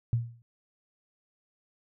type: tone with exponential decay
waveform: sine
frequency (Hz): 117.3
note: A#2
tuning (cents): +11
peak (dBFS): -20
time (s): 0.13-0.42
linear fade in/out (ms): 0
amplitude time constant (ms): 63
effects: none